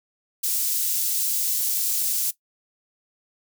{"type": "high-pass noise", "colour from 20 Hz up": "white", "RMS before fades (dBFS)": -24, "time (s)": [0.43, 2.31], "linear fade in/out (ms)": 10, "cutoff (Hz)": 5900, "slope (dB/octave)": 12, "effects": ["noise-tail reverb RT60 0.1 s tail -17 dB re dry"]}